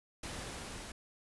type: noise with level ramp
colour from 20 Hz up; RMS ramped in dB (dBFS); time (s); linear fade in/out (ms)
pink; -42 to -46; 0.23-0.92; 5
effects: resampled to 24000 Hz